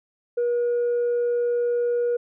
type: tone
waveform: sine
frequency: 480 Hz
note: B4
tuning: 49 cents flat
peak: -18 dBFS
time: 0.37-2.17 s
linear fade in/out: 10 ms
effects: tanh soft clip ceiling -18 dBFS